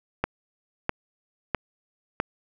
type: click train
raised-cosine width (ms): 0.5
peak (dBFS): -8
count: 4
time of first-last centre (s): 0.24-2.201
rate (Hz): 1.53
effects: none